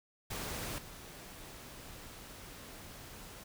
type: noise with level steps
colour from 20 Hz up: pink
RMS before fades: -40 / -50 dBFS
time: 0.3-3.44 s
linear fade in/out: 10 ms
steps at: 0.78 s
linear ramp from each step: 5 ms
effects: none